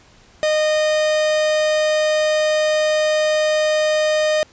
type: tone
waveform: 45% pulse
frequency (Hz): 615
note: D#5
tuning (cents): -20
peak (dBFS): -15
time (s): 0.43-4.43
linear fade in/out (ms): 0
effects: pink hiss -50 dBFS RMS until 4.52 s + resampled to 16000 Hz